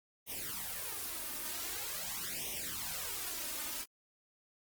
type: noise with flanger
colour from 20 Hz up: white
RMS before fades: -40 dBFS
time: 0.26-3.86 s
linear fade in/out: 50 ms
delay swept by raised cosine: 0.33 to 3.33 ms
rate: 0.45 Hz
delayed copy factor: +1
effects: Opus 24 kbps